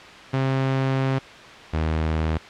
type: tone pair in turn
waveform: sawtooth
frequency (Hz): 133.4 / 79.17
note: C3 / D#2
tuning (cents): +34 / +31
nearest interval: major sixth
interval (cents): 903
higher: first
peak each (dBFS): -16 / -17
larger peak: first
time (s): 0.33-1.19 / 1.73-2.38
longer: first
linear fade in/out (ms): 10
effects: white hiss -41 dBFS RMS until 2.49 s + low-pass 3000 Hz 12 dB/octave